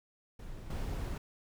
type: noise with level steps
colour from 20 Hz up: brown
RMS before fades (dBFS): -45 / -36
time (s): 0.39-1.18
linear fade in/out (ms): 5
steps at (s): 0.7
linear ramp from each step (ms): 5
effects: none